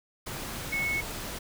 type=tone in noise; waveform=sine; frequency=2200 Hz; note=C#7; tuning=14 cents flat; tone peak=-27 dBFS; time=0.72-1.01 s; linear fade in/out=10 ms; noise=pink; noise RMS=-37 dBFS; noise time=0.26-1.39 s; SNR=+7 dB; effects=none